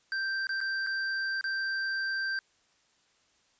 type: tone with dropouts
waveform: square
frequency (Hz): 1568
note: G6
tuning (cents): 0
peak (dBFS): -30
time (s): 0.12-2.39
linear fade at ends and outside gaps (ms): 1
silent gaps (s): 0.47-0.492 / 0.605-0.612 / 0.865-0.87 / 1.411-1.441
effects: white hiss -68 dBFS RMS until 3.59 s + resampled to 16000 Hz